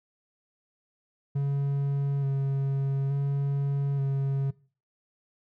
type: tone with vibrato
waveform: triangle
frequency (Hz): 138.59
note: C#3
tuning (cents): 0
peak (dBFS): -22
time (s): 1.35-4.51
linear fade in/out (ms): 10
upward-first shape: square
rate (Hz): 0.57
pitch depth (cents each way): 18
effects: noise-tail reverb RT60 0.4 s tail -21 dB re dry